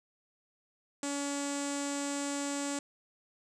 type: tone with low-pass filter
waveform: sawtooth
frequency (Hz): 283.3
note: C#4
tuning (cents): +38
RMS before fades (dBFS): -35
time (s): 1.03-2.79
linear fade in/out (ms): 2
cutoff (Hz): 7700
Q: 7.3
effects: none